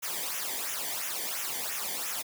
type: noise with flanger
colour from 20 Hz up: white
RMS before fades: -34 dBFS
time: 0.02-2.23 s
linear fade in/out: 20 ms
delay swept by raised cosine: 0.22 to 0.77 ms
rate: 2.9 Hz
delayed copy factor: -0.75
effects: none